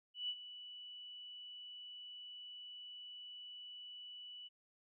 sine tone with ADSR envelope, 2960 Hz, F#7, in tune, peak -36 dBFS, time 0.14-4.49 s, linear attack 150 ms, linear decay 55 ms, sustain -13 dB, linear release 24 ms, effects none

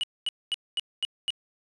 triangle tone bursts, 2929 Hz, F#7, 18 cents flat, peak -23 dBFS, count 6, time 0.01-1.304 s, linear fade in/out 0 ms, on 24 ms, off 230 ms, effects resampled to 24000 Hz

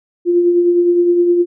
sine tone with tremolo, 349.2 Hz, F4, in tune, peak -7 dBFS, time 0.25-1.46 s, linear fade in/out 50 ms, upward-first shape triangle, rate 9.7 Hz, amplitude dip 45%, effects none

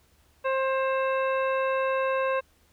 harmonic tone with a mistuned harmonic, 530 Hz, C5, 22 cents sharp, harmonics 1 / 2 / 3 / 4 / 5 / 7, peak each -25 / -29 / -34 / -43 / -36 / -49 dBFS, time 0.44-2.41 s, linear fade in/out 20 ms, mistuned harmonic 7, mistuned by +41 cents, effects added 74 Hz sine -64 dBFS peak until 2.72 s + pink hiss -64 dBFS RMS until 2.72 s

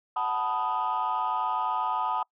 sine chord, B dominant seventh, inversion second, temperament equal, 740 / 880 / 987.8 / 1244.5 Hz, F#5 / A5 / B5 / D#6, 0 / 0 / 0 / 0 cents, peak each -32 / -29 / -29 / -30 dBFS, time 0.16-2.23 s, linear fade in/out 5 ms, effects noise-tail reverb RT60 0.1 s tail -26 dB re dry + tanh soft clip ceiling -20 dBFS

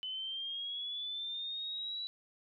sine linear sweep, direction up, 3015 to 3944 Hz, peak -37 dBFS, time 0.03-2.07 s, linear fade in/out 0 ms, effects none

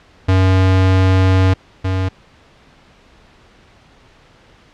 square tone pair in turn, 94 / 94 Hz, F#2 / F#2, +28 / +28 cents, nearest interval unison, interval 0 cents, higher neither, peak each -10 / -16 dBFS, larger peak first, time 0.28-1.54 / 1.84-2.09 s, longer first, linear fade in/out 10 ms, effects pink hiss -48 dBFS RMS until 4.73 s + low-pass 4000 Hz 12 dB/octave

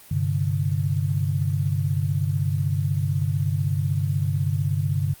sine chord, G suspended fourth, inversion none, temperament equal, 98 / 130.81 / 146.83 Hz, G2 / C3 / D3, 0 / 0 / 0 cents, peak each -24 / -27 / -24 dBFS, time 0.11-5.14 s, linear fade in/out 5 ms, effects white hiss -48 dBFS RMS until 5.2 s + Opus 32 kbps

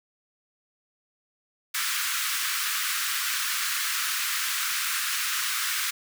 pink high-pass noise, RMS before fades -28 dBFS, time 1.74-5.91 s, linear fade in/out 10 ms, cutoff 1200 Hz, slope 48 dB/octave, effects none

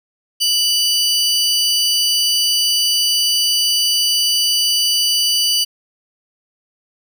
35% pulse tone pair together, 2960 / 4647 Hz, F#7 / D8, 0 / -19 cents, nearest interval minor sixth, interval 781 cents, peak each -15 dBFS, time 0.4-5.65 s, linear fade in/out 20 ms, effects none

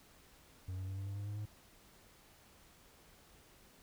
triangle tone with pitch steps, 92.5 / 94.23 / 95.98 / 97.77 / 99.6 / 101.46 / 103.35 / 105.28 Hz, F#2 / F#2 / G2 / G2 / G2 / G#2 / G#2 / G#2, 0 / +32 / -36 / -4 / +28 / -40 / -8 / +24 cents, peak -37 dBFS, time 0.68-1.456 s, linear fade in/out 5 ms, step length 97 ms, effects pink hiss -63 dBFS RMS until 3.82 s

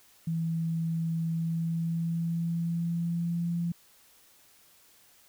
sine tone with pitch glide, 164.3 to 170.88 Hz, E3 to F3, -5 to -37 cents, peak -27 dBFS, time 0.27-3.72 s, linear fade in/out 5 ms, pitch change +68 cents, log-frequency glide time 1.3-3.48 s, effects white hiss -60 dBFS RMS until 5.28 s

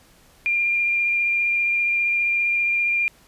sine tone with vibrato, 2397 Hz, D7, 35 cents sharp, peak -18 dBFS, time 0.46-3.08 s, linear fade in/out 0 ms, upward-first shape triangle, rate 15 Hz, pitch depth 14 cents each way, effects pink hiss -54 dBFS RMS until 3.27 s + resampled to 32000 Hz

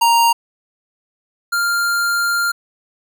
square tone pair in turn, 932.3 / 1396.9 Hz, A#5 / F6, 0 / 0 cents, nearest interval perfect fifth, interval 700 cents, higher second, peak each -11 / -16 dBFS, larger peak first, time 0.01-0.33 / 1.52-2.52 s, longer second, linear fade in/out 10 ms, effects none

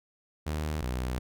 sawtooth tone pair in turn, 76.6 / 62.61 Hz, D#2 / B1, -27 / +24 cents, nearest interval minor third, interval 349 cents, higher first, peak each -26 dBFS, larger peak neither, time 0.46-0.82 / 0.82-1.19 s, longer second, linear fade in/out 10 ms, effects none

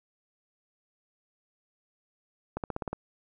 accelerating click train, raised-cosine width 1 ms, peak -18 dBFS, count 7, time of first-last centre 2.57-2.93 s, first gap 68 ms, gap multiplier 0.95, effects none

